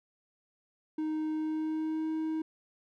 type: tone with pitch glide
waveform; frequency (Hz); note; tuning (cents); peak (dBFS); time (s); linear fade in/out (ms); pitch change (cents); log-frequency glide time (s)
triangle; 311.1 to 316.4; D#4 to D#4; 0 to +29; -28; 0.98-2.42; 5; +29; 1.33-2.1
effects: none